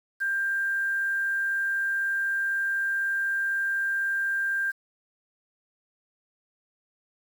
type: tone with quantisation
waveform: sine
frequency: 1589 Hz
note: G6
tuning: 23 cents sharp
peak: -24 dBFS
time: 0.2-4.72 s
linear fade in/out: 20 ms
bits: 8
effects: none